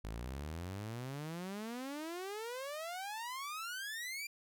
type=exponential sweep; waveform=sawtooth; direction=up; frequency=51.4 to 2400 Hz; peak=-37 dBFS; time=0.04-4.27 s; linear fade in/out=5 ms; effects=none

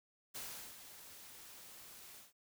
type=noise with ADSR envelope; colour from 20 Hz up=white; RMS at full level=-45 dBFS; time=0.34-2.33 s; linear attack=18 ms; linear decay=400 ms; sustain=-10 dB; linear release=150 ms; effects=none

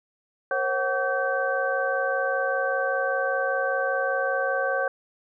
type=tone cluster; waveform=sine; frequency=474.9 / 540 / 748 / 1140 / 1547 Hz; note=A#4 / C#5 / F#5 / C#6 / G6; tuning=+32 / -45 / +19 / +48 / -23 cents; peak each=-34 / -26 / -30 / -33 / -27 dBFS; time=0.51-4.88 s; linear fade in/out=2 ms; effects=none

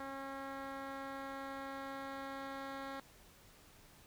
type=tone with low-pass filter sweep; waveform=10% pulse; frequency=272 Hz; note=C#4; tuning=33 cents flat; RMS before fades=-45 dBFS; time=0-3 s; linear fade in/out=2 ms; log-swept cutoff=2000 to 3200 Hz; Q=0.89; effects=pink hiss -62 dBFS RMS until 4.06 s

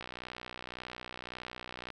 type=click train; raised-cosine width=0.3 ms; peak=-25 dBFS; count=118; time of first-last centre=0.01-1.903 s; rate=61.8 Hz; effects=none

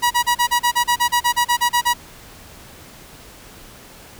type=tone bursts; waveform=sawtooth; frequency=964 Hz; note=B5; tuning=42 cents flat; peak=-10 dBFS; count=16; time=0.02-1.938 s; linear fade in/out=20 ms; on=88 ms; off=34 ms; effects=pink hiss -42 dBFS RMS until 4.19 s

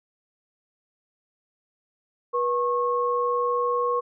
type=tone pair together; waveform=sine; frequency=485.4 / 1089.7 Hz; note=B4 / C#6; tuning=-30 / -30 cents; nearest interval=octave + major second; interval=1400 cents; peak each=-24 dBFS; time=2.33-4.01 s; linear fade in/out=20 ms; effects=none

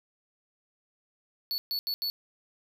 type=tone bursts at uneven times; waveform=square; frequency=4435 Hz; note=C#8; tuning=in tune; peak=-29 dBFS; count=4; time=1.51-1.58 / 1.71-1.79 / 1.87-1.94 / 2.02-2.1 s; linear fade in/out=0 ms; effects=none

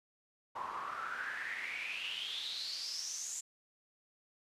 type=noise with band-pass filter sweep; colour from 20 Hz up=pink; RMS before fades=-41 dBFS; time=0.55-3.41 s; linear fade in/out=10 ms; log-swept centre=960 to 7300 Hz; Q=8.6; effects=resampled to 32000 Hz

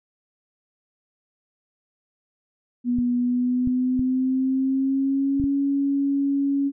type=tone with pitch glide; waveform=sine; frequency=244.1 to 278.8 Hz; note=B3 to C#4; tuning=-20 to +10 cents; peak=-19 dBFS; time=2.84-6.72 s; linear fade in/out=50 ms; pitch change=+230 cents; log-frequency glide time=3.16-5.52 s
type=clicks; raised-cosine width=5 ms; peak=-18 dBFS; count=5; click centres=2.987 / 3.674 / 3.994 / 5.399 / 5.44 s
effects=none

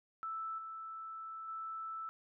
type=tone with level steps; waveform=sine; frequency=1318.5 Hz; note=E6; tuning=in tune; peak=-38 / -43 / -40 dBFS; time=0.23-2.09 s; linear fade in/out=0 ms; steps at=0.58 / 1.48 s; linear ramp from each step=5 ms; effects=none

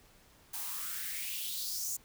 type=noise with high-pass filter sweep; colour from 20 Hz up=blue; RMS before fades=-38 dBFS; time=0.53-1.97 s; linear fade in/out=10 ms; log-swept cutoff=770 to 7100 Hz; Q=4.1; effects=pink hiss -62 dBFS RMS until 2.04 s

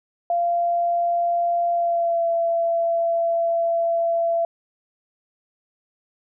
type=tone with pitch glide; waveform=sine; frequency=690 to 673.5 Hz; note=F5 to E5; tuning=-21 to +37 cents; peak=-18 dBFS; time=0.3-4.45 s; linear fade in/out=2 ms; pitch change=-42 cents; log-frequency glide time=1.72-2.26 s; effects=none

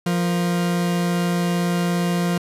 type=tone pair together; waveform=40% pulse; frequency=174.61 / 466.2 Hz; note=F3 / A#4; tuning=0 / 0 cents; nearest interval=octave + perfect fourth; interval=1700 cents; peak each=-18 / -30 dBFS; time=0.06-2.38 s; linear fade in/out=5 ms; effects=resampled to 32000 Hz

